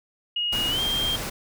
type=tone with pitch glide; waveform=sine; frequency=2876 to 3191 Hz; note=F#7 to G7; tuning=-50 to +30 cents; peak=-23 dBFS; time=0.36-1.16 s; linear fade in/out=5 ms; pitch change=+180 cents; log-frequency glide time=0.69-0.8 s
type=noise; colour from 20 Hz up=pink; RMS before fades=-31 dBFS; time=0.52-1.3 s; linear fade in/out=10 ms
effects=none